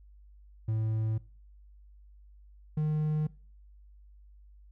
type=tone pair in turn; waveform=triangle; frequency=110 / 153.06 Hz; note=A2 / D#3; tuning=0 / -28 cents; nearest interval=tritone; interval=572 cents; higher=second; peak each=-25 / -24 dBFS; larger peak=second; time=0.68-1.18 / 2.77-3.27 s; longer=neither; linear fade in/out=5 ms; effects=noise-tail reverb RT60 0.4 s tail -22 dB re dry + added 50 Hz sine -52 dBFS peak until 4.71 s